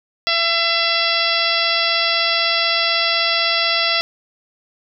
harmonic tone with a mistuned harmonic, 673 Hz, E5, 36 cents sharp, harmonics 1 / 2 / 3 / 4 / 5 / 6 / 7 / 8, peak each -25 / -24 / -23 / -23 / -22 / -25 / -23 / -25 dBFS, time 0.27-4.01 s, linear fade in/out 0 ms, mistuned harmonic 8, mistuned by -30 cents, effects none

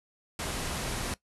pink low-pass noise, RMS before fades -34 dBFS, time 0.39-1.14 s, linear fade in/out 2 ms, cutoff 12000 Hz, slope 96 dB/octave, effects noise-tail reverb RT60 0.1 s tail -18 dB re dry

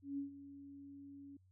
sine tone with ADSR envelope, 280 Hz, C#4, 18 cents sharp, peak -37 dBFS, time 0.02-1.37 s, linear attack 160 ms, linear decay 120 ms, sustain -14 dB, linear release 5 ms, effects added 93 Hz sine -66 dBFS peak until 1.51 s

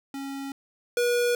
square tone pair in turn, 274.7 / 483.1 Hz, C#4 / B4, -16 / -38 cents, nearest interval minor seventh, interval 978 cents, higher second, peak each -33 / -22 dBFS, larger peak second, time 0.14-0.52 / 0.97-1.35 s, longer neither, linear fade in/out 2 ms, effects none

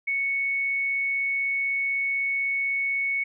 sine tone, 2216 Hz, C#7, 1 cent flat, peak -23 dBFS, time 0.07-3.24 s, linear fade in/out 10 ms, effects none

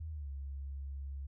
sine tone with pitch glide, 79.2 to 68.95 Hz, D#2 to C#2, +31 to -9 cents, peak -39 dBFS, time 0-1.27 s, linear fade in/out 10 ms, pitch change -240 cents, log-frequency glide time 0.1-0.29 s, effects none

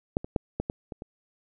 clicks, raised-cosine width 2 ms, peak -11 / -23 / -10 / -14 / -16 / -23 / -25 dBFS, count 7, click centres 0.169 / 0.245 / 0.362 / 0.6 / 0.699 / 0.922 / 1.021 s, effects none

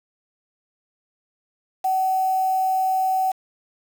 sine tone with quantisation, 756 Hz, F#5, 37 cents sharp, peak -18 dBFS, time 1.84-3.32 s, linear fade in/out 10 ms, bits 6, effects none

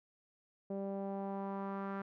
sawtooth tone with low-pass filter sweep, 196.4 Hz, G3, 4 cents sharp, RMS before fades -40 dBFS, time 0.7-2.02 s, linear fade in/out 5 ms, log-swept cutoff 550 to 1400 Hz, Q 2.5, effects none

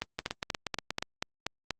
two click trains, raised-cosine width 0.2 ms, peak -14 / -13 dBFS, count 8 / 8, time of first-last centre 0.19-1.025 / 0.02-1.707 s, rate 8.38 / 4.15 Hz, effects Opus 32 kbps

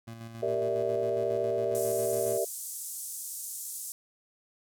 25% pulse tone with tremolo, 114.5 Hz, A#2, 31 cents flat, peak -36 dBFS, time 0.07-2.38 s, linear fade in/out 10 ms, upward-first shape square, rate 7.3 Hz, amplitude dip 40%
sine chord, E half-diminished seventh, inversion first, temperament equal, 392 / 466.2 / 587.3 / 659.3 Hz, G4 / Bb4 / D5 / E5, 0 / 0 / 0 / 0 cents, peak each -32 dBFS, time 0.42-2.45 s, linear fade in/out 10 ms
pink band-pass noise, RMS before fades -39 dBFS, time 1.75-3.92 s, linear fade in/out 0 ms, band 7400 to 13000 Hz, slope 24 dB/octave
effects none

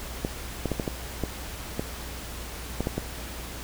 clicks, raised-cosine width 2 ms, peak -13 dBFS, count 10, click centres 0.249 / 0.657 / 0.717 / 0.798 / 0.878 / 1.237 / 1.795 / 2.806 / 2.871 / 2.98 s, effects added 60 Hz sine -39 dBFS peak until 3.63 s + pink hiss -39 dBFS RMS until 3.63 s

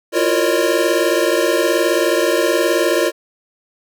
square tone cluster, 338.5 / 357.4 / 465.3 / 552 / 607 Hz, E4 / F4 / A#4 / C#5 / D#5, +46 / +40 / -3 / -7 / -43 cents, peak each -21 dBFS, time 0.12-3.12 s, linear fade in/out 50 ms, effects none

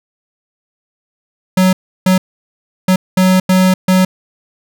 square tone bursts at uneven times, 185.9 Hz, F#3, 8 cents sharp, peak -8 dBFS, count 6, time 1.57-1.73 / 2.06-2.18 / 2.88-2.96 / 3.17-3.4 / 3.49-3.74 / 3.88-4.05 s, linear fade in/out 5 ms, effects none

